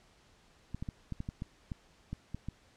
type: clicks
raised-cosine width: 5 ms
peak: -25 dBFS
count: 11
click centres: 0.746 / 0.825 / 0.888 / 1.123 / 1.204 / 1.289 / 1.421 / 1.718 / 2.13 / 2.346 / 2.486 s
effects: pink hiss -64 dBFS RMS until 2.76 s + low-pass 7000 Hz 12 dB/octave